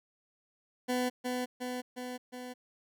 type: tone with echo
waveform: 20% pulse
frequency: 250 Hz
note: B3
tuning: 21 cents sharp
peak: -24 dBFS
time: 0.88-1.1 s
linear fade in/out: 20 ms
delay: 360 ms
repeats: 4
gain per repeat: -3 dB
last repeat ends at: 2.54 s
effects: none